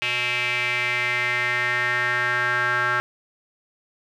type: tone with band-pass filter sweep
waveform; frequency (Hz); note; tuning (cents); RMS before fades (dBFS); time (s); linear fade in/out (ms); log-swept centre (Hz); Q
square; 122.5; B2; -14; -23; 0.02-3; 0; 2600 to 1500; 5
effects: none